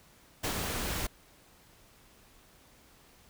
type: noise with ADSR envelope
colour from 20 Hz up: pink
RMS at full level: -31 dBFS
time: 0.43-1.07 s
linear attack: 15 ms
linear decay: 91 ms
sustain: -3 dB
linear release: 8 ms
effects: pink hiss -60 dBFS RMS until 3.29 s